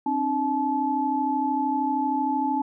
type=tone cluster; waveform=sine; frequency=267.2 / 300.2 / 864 Hz; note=C4 / D4 / A5; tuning=+36 / +38 / -32 cents; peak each=-27 / -29 / -24 dBFS; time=0.06-2.62 s; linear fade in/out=5 ms; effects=none